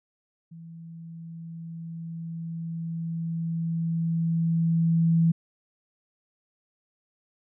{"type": "tone with level ramp", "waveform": "sine", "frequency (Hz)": 165.4, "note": "E3", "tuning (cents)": 6, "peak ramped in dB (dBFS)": [-41, -17], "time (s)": [0.51, 5.32], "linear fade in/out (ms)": 10, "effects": []}